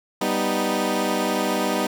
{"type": "chord", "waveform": "15% pulse", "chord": "G augmented", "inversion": "none", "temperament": "equal", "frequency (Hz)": [196, 246.9, 311.1], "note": ["G3", "B3", "D#4"], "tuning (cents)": [0, 0, 0], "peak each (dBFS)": -19, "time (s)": [0.21, 1.87], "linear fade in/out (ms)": 5, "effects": []}